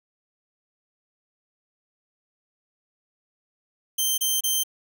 10% pulse tone bursts, 3128 Hz, G7, 4 cents flat, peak -13 dBFS, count 3, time 3.98-4.636 s, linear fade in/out 10 ms, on 200 ms, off 28 ms, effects none

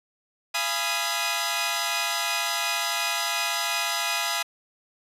10% pulse chord, F half-diminished seventh, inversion none, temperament equal with one note detuned, 682.5 / 830.6 / 987.8 / 1244.5 Hz, F5 / Ab5 / Cb6 / Eb6, -40 / 0 / 0 / 0 cents, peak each -22 dBFS, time 0.54-4.43 s, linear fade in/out 10 ms, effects resampled to 32000 Hz

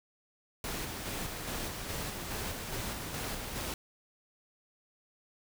pink noise with tremolo, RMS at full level -37 dBFS, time 0.64-3.74 s, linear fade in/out 2 ms, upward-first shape square, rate 2.4 Hz, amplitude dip 30%, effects none

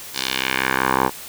10% pulse tone with band-pass filter sweep, 65.41 Hz, C2, in tune, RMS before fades -21 dBFS, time 0.13-1.11 s, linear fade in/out 50 ms, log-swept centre 4700 to 820 Hz, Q 1.6, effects white hiss -36 dBFS RMS until 1.28 s

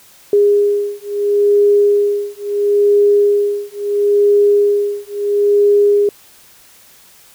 sine beating tone pair, 408.6 / 409.34 Hz, G#4 / G#4, -28 / -25 cents, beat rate 0.74 Hz, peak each -13 dBFS, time 0.33-6.09 s, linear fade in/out 2 ms, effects white hiss -45 dBFS RMS until 7.34 s

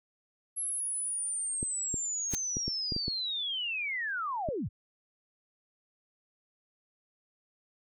sine linear sweep, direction down, 11175 to 55 Hz, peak -31 dBFS, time 0.56-4.69 s, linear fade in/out 20 ms
clicks, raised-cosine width 3 ms, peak -22 dBFS, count 9, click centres 1.629 / 1.942 / 2.337 / 2.569 / 2.68 / 2.922 / 2.964 / 3.081 / 4.488 s
white noise with exponential growth, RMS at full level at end -32 dBFS, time 2.27-2.35 s, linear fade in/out 2 ms, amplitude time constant 17 ms
effects none

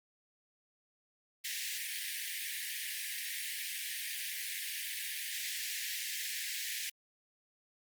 pink high-pass noise, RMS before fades -39 dBFS, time 1.44-6.9 s, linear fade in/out 10 ms, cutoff 1700 Hz, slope 96 dB/octave, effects Opus 48 kbps

